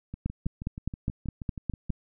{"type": "two click trains", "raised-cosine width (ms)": 5, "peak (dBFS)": [-24, -16], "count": [12, 9], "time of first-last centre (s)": [[0.14, 1.897], [0.26, 1.903]], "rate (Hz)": [6.26, 4.87], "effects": []}